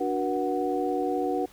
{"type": "tone cluster", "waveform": "sine", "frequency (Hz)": [293.4, 369.7, 480.8, 741], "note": ["D4", "F#4", "B4", "F#5"], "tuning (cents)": [-2, -1, -46, 2], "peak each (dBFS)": -30, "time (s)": [0, 1.46], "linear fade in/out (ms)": 10, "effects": ["pink hiss -54 dBFS RMS until 1.52 s"]}